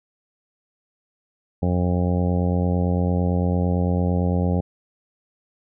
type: harmonic tone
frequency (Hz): 88.9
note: F2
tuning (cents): +31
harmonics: 1 / 2 / 3 / 4 / 5 / 6 / 7 / 8 / 9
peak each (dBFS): -21 / -22 / -29 / -35 / -31 / -31 / -36 / -38 / -35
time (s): 1.62-4.61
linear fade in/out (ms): 10
effects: none